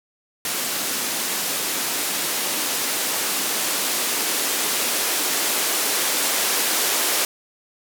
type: noise with band-pass filter sweep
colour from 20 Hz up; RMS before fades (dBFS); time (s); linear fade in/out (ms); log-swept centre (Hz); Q
violet; -23; 0.45-7.25; 2; 210 to 350; 1.3
effects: none